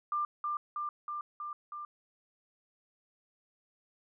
sine tone with echo, 1192 Hz, D6, 25 cents sharp, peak -29 dBFS, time 0.12-0.25 s, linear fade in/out 2 ms, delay 320 ms, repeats 5, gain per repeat -2 dB, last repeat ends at 1.85 s, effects none

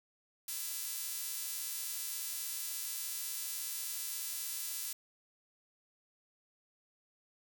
sawtooth tone with high-pass filter, 336.5 Hz, E4, 36 cents sharp, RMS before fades -40 dBFS, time 0.48-4.93 s, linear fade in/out 5 ms, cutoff 7900 Hz, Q 0.53, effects none

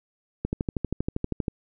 click train, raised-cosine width 3 ms, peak -13 dBFS, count 14, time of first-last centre 0.45-1.482 s, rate 12.6 Hz, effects none

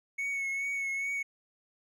triangle tone with vibrato, 2209 Hz, C#7, 7 cents flat, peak -29 dBFS, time 0.18-1.23 s, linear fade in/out 10 ms, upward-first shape triangle, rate 2.4 Hz, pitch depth 33 cents each way, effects none

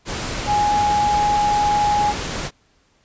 sine tone in noise, 830.6 Hz, G#5, in tune, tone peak -15 dBFS, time 0.46-2.14 s, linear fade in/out 50 ms, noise pink, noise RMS -26 dBFS, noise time 0.05-2.51 s, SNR +8 dB, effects pink hiss -60 dBFS RMS until 3.04 s + resampled to 16000 Hz

